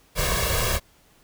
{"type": "noise with comb filter", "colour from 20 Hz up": "pink", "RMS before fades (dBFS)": -23, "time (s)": [0.15, 0.8], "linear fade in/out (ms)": 50, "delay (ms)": 1.8, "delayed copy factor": 0.9, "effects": ["pink hiss -58 dBFS RMS until 1.23 s"]}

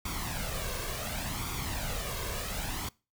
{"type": "noise with flanger", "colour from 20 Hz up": "pink", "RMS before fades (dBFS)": -35, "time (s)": [0.05, 2.89], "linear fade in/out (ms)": 5, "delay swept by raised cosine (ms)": [0.86, 1.86], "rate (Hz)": 0.69, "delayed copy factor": 0.6, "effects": ["noise-tail reverb RT60 0.3 s tail -23 dB re dry"]}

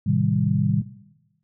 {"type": "chord", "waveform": "sine", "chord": "A half-diminished seventh", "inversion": "none", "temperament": "just", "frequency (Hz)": [110, 132, 158.4, 198], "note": ["A2", "C3", "Eb3", "G3"], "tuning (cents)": [0, 16, 31, 18], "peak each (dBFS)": -23, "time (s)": [0.06, 0.82], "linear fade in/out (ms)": 10, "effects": ["noise-tail reverb RT60 1.0 s tail -17 dB re dry"]}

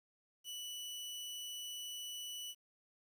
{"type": "tone", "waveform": "sawtooth", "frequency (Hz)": 2962, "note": "F#7", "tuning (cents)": 1, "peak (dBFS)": -40, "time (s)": [0.44, 2.55], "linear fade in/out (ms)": 50, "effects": ["11-bit"]}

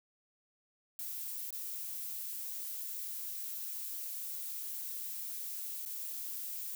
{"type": "noise with dropouts", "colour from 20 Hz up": "violet", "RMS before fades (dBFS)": -41, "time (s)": [0.99, 6.75], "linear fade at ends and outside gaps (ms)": 1, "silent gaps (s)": [[1.506, 1.527], [5.852, 5.86]], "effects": []}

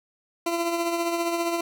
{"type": "tone with tremolo", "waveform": "20% pulse", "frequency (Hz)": 339.3, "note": "F4", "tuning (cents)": -50, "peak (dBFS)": -17, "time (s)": [0.46, 1.61], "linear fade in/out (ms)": 5, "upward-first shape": "triangle", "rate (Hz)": 15, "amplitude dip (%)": 50, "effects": []}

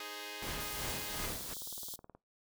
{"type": "chord", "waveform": "5% pulse", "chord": "Ab major", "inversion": "second", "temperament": "equal", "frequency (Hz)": [311.1, 415.3, 523.3], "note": ["Eb4", "Ab4", "C5"], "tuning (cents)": [0, 0, 0], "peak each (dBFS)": [-37, -33, -38], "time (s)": [0, 1.26], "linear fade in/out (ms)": 2}
{"type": "noise with tremolo", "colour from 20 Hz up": "pink", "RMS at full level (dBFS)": -40, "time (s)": [0.42, 1.54], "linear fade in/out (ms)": 5, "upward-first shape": "sine", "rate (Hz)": 2.7, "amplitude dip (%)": 70}
{"type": "high-pass noise", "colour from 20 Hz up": "white", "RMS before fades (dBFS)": -44, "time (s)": [0.6, 1.96], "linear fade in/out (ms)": 5, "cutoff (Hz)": 3200, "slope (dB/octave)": 96}
{"type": "click train", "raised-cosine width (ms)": 1, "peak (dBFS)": -38, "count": 25, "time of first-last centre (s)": [0.88, 2.15], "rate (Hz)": 18.9}
{"effects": ["noise-tail reverb RT60 0.2 s tail -22 dB re dry"]}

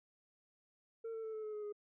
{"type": "tone with pitch steps", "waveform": "sine", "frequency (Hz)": [454.4, 447.6, 441, 434.4, 427.9, 421.5, 415.2], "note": ["A#4", "A4", "A4", "A4", "A4", "G#4", "G#4"], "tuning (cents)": [-44, 30, 4, -22, -48, 26, 0], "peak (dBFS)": -38, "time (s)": [1.04, 1.726], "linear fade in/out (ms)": 10, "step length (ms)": 98, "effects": ["tanh soft clip ceiling -40 dBFS"]}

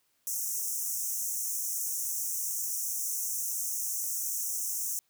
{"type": "high-pass noise", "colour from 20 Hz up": "pink", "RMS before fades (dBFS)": -33, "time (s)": [0.27, 4.99], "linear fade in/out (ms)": 0, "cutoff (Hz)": 5700, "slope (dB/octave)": 96, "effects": ["white hiss -73 dBFS RMS until 5.09 s"]}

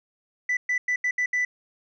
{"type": "tone bursts at uneven times", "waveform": "sine", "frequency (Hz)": 1985, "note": "B6", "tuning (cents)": 8, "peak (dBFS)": -19, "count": 6, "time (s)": [[0.49, 0.57], [0.69, 0.78], [0.88, 0.96], [1.04, 1.11], [1.18, 1.26], [1.33, 1.45]], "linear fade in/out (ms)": 5, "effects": ["tanh soft clip ceiling -20 dBFS"]}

